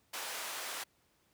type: band-pass noise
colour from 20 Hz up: pink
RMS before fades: -41 dBFS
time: 0.13-0.84 s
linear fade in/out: 10 ms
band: 790 to 16000 Hz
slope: 12 dB/octave
effects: pink hiss -72 dBFS RMS until 1.33 s + high-pass 60 Hz 12 dB/octave